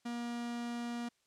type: tone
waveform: 45% pulse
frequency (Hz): 237.9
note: A#3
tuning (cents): +35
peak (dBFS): -37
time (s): 0.05-1.09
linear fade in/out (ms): 10
effects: white hiss -75 dBFS RMS until 1.26 s + low-pass 8000 Hz 12 dB/octave